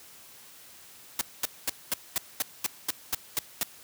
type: noise bursts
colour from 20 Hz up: white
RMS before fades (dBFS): -27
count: 11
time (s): 1.19-3.632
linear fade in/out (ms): 2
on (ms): 22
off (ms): 220
effects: white hiss -51 dBFS RMS until 3.83 s + high-pass 60 Hz 12 dB/octave